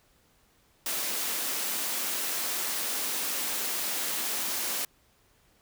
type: high-pass noise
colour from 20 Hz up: white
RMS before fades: -31 dBFS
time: 0.86-4.85 s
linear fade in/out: 2 ms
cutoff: 200 Hz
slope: 24 dB/octave
effects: pink hiss -65 dBFS RMS until 5.61 s